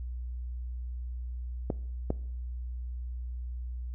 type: clicks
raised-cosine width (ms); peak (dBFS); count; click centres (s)
2; -15; 2; 1.702 / 2.104
effects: noise-tail reverb RT60 0.6 s tail -21 dB re dry + added 61 Hz sine -34 dBFS peak until 3.94 s